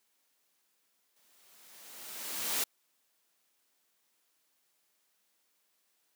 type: noise with exponential growth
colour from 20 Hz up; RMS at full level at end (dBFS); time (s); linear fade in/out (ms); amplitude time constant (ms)
white; -30; 1.16-2.64; 5; 320
effects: white hiss -75 dBFS RMS until 6.15 s + high-pass 200 Hz 12 dB/octave